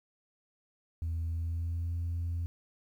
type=tone with pitch glide; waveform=sine; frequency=82.41 to 85.17 Hz; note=E2 to F2; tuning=0 to -43 cents; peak=-29 dBFS; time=1.02-2.46 s; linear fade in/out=0 ms; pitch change=+57 cents; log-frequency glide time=1.26-1.93 s; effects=tanh soft clip ceiling -29 dBFS + 11-bit